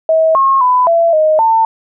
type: tone with pitch steps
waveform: sine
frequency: 642 / 1081 / 1000 / 672 / 622 / 898 Hz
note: E5 / C#6 / B5 / E5 / D#5 / A5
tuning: -46 / -44 / +21 / +33 / -1 / +35 cents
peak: -7 dBFS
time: 0.09-1.65 s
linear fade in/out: 2 ms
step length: 260 ms
effects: none